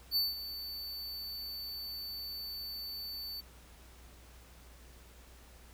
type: tone with ADSR envelope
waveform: square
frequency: 4500 Hz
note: C#8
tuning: 25 cents sharp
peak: -27 dBFS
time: 0.11-3.41 s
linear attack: 52 ms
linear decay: 180 ms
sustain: -13 dB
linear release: 12 ms
effects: added 60 Hz sine -55 dBFS peak until 5.73 s + pink hiss -59 dBFS RMS until 5.73 s